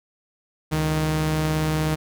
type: tone pair together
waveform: sawtooth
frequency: 69.36 / 155.56 Hz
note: C#2 / D#3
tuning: +2 / 0 cents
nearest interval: octave + major second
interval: 1398 cents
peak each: -26 / -17 dBFS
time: 0.71-1.96 s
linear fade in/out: 20 ms
effects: none